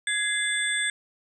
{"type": "tone cluster", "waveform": "sine", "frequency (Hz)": [1670, 2070, 3489, 8220], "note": ["G#6", "C7", "A7", "C9"], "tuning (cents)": [9, -19, -15, -32], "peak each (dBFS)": [-27, -30, -30, -31], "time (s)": [0.07, 0.9], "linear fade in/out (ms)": 2, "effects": ["10-bit"]}